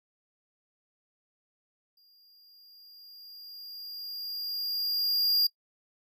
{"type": "tone with exponential growth", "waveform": "square", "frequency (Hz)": 4814, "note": "D8", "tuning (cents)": 42, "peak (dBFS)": -21, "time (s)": [1.97, 5.47], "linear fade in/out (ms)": 5, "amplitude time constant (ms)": 760, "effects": ["noise-tail reverb RT60 0.1 s tail -24 dB re dry"]}